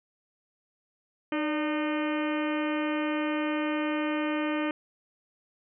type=harmonic tone with a mistuned harmonic; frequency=305.2 Hz; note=D#4; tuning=33 cents flat; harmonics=1 / 2 / 3 / 4 / 5 / 6 / 7 / 8 / 9 / 10; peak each=-28 / -34 / -39 / -38 / -41 / -40 / -42 / -41 / -47 / -45 dBFS; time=1.32-4.71 s; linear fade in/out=2 ms; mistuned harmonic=2; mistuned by=-63 cents; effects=none